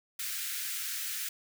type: high-pass noise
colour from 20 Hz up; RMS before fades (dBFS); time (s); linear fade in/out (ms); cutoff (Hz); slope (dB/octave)
white; -36; 0.19-1.29; 5; 1400; 48
effects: none